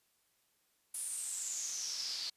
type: noise with band-pass filter sweep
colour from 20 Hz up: pink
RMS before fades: -40 dBFS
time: 0.94-2.3 s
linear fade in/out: 5 ms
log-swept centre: 10000 to 4400 Hz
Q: 7.7
effects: white hiss -75 dBFS RMS until 2.36 s + resampled to 32000 Hz